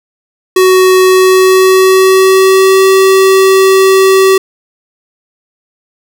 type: tone with pitch glide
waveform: square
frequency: 372.6 to 383.1 Hz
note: F#4 to G4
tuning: +12 to -40 cents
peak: -4 dBFS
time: 0.56-4.38 s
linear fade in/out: 5 ms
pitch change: +48 cents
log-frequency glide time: 1.02-2.84 s
effects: none